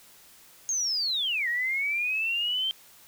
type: linear two-way sweep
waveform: sine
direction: down then up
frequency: 6570 to 1864.7 to 3152 Hz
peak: -25 dBFS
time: 0.69-2.71 s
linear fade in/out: 0 ms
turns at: 1.48 s
effects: white hiss -54 dBFS RMS until 3.07 s